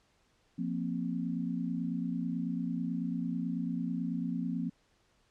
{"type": "chord", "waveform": "sine", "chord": "F suspended fourth", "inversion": "none", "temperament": "just", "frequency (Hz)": [174.61, 232.8, 261.9], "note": ["F3", "Bb3", "C4"], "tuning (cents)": [0, -2, 2], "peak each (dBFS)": [-35, -36, -36], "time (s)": [0.58, 4.7], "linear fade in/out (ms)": 10, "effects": ["pink hiss -70 dBFS RMS until 5.3 s", "low-pass 7000 Hz 12 dB/octave"]}